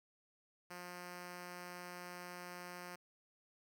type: tone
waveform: 5% pulse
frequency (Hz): 177.8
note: F3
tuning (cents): +31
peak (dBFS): -36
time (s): 0.7-2.96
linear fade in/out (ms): 10
effects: none